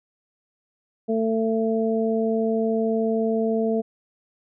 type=harmonic tone; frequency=223.4 Hz; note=A3; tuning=27 cents sharp; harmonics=1 / 2 / 3; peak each=-23 / -23 / -28 dBFS; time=1.08-3.82 s; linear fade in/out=20 ms; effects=none